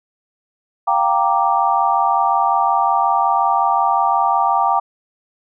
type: chord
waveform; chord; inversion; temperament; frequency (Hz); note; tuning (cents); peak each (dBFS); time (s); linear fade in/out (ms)
sine; G minor seventh; third; equal; 698.5 / 784 / 932.3 / 1174.7; F5 / G5 / Bb5 / D6; 0 / 0 / 0 / 0; -21 / -17 / -18 / -19; 0.87-4.8; 10
effects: none